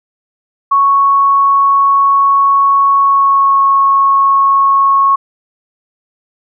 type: tone with pitch glide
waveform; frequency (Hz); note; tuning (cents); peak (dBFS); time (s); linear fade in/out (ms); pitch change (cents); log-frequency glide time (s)
sine; 1108 to 1099.1; C#6 to C#6; -1 to -15; -6; 0.71-5.16; 10; -14; 2.99-3.59
effects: none